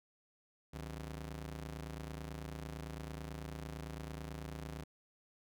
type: ring-modulated tone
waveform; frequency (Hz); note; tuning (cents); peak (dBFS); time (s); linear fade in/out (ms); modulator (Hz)
sawtooth; 110; A2; 0; -36; 0.73-4.84; 10; 40.5
effects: none